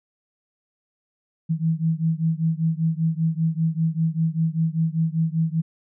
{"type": "beating tone pair", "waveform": "sine", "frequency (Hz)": [160, 165.1], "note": ["D#3", "E3"], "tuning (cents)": [49, 3], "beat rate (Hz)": 5.1, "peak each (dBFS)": [-22, -23], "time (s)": [1.49, 5.62], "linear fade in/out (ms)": 20, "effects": []}